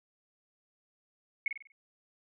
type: tone with echo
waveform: sine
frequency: 2200 Hz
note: C#7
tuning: 14 cents flat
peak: -26 dBFS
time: 1.46-1.48 s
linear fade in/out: 2 ms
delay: 48 ms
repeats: 5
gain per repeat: -7 dB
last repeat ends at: 1.72 s
effects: none